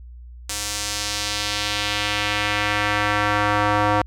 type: tone with band-pass filter sweep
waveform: square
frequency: 103.83 Hz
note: G#2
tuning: in tune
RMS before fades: -22 dBFS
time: 0.49-4.02 s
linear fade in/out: 5 ms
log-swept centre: 7600 to 970 Hz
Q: 1.2
effects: added 60 Hz sine -37 dBFS peak until 4.06 s